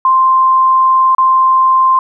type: tone with dropouts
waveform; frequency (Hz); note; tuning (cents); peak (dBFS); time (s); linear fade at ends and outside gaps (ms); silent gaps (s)
sine; 1046.5; C6; 0; -6; 0.05-1.99; 2; 1.149-1.182
effects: none